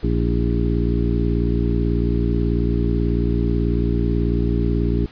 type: harmonic tone with a mistuned harmonic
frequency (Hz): 58.27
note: A#1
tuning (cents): 0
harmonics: 1 / 2 / 3 / 4 / 5 / 6 / 7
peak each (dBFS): -20 / -23 / -25 / -26 / -27 / -28 / -28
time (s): 0.03-5.06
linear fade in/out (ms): 5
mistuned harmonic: 6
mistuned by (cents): -61
effects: pink hiss -45 dBFS RMS until 5.11 s + resampled to 11025 Hz